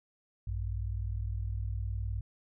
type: tone pair together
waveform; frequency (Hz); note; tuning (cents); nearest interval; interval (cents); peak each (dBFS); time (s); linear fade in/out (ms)
sine; 58.39 / 98; A#1 / G2; +4 / 0; major sixth; 896; -34 / -35; 0.47-2.21; 5
effects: none